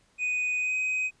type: tone with pitch glide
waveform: triangle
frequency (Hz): 2489 to 2515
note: D#7 to D#7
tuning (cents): 0 to +18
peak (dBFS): -24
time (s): 0.18-1.11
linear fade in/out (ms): 50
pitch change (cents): +18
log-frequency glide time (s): 0.58-0.75
effects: pink hiss -65 dBFS RMS until 1.2 s + resampled to 22050 Hz